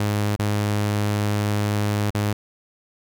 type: tone with dropouts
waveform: sawtooth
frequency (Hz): 103.83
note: G#2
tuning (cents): 0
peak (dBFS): -16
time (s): 0-2.33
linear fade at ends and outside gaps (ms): 5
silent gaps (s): 0.362-0.392 / 2.105-2.147
effects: none